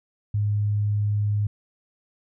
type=tone; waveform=sine; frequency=103.83 Hz; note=G#2; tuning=in tune; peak=-20 dBFS; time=0.34-1.47 s; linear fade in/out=5 ms; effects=none